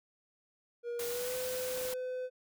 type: tone with pitch glide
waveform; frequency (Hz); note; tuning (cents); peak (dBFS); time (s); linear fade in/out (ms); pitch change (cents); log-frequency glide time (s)
triangle; 475.9 to 507.1; A#4 to B4; +36 to +46; -33; 0.83-2.3; 50; +110; 1.06-1.36
type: noise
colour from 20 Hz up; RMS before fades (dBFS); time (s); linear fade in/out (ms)
white; -41; 0.99-1.94; 5
type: clicks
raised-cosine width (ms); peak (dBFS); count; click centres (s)
1; -35; 4; 1.776 / 1.813 / 1.852 / 1.928
effects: none